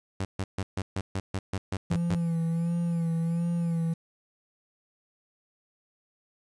sawtooth tone bursts, 96 Hz, G2, 36 cents flat, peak -24 dBFS, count 11, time 0.2-2.15 s, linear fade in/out 5 ms, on 50 ms, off 140 ms
triangle tone with vibrato, 168.1 Hz, E3, 34 cents sharp, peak -23 dBFS, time 1.9-3.94 s, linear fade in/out 10 ms, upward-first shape sine, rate 1.4 Hz, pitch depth 34 cents each way
effects resampled to 22050 Hz + 9-bit

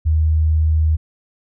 sine tone, 78.5 Hz, D#2, 16 cents sharp, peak -12 dBFS, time 0.05-0.97 s, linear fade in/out 20 ms, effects none

